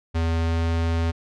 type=tone with pitch glide; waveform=square; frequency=82.41 to 82.94 Hz; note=E2 to E2; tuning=0 to +11 cents; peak=-21 dBFS; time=0.14-1.12 s; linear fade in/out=20 ms; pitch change=+11 cents; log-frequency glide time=0.38-0.64 s; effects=low-pass 5000 Hz 12 dB/octave